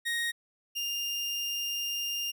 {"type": "tone pair in turn", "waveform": "30% pulse", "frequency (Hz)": [1872, 2805], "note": ["A#6", "F7"], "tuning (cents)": [7, 7], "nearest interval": "perfect fifth", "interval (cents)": 700, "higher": "second", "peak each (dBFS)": [-26, -28], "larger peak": "first", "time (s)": [[0.05, 0.32], [0.75, 2.32]], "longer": "second", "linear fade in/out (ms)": 20, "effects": []}